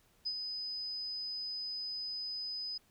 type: tone with ADSR envelope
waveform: sine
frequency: 5010 Hz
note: D#8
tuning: 11 cents sharp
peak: -32 dBFS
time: 0.25-2.78 s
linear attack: 17 ms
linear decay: 63 ms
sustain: -5 dB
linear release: 8 ms
effects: pink hiss -69 dBFS RMS until 2.9 s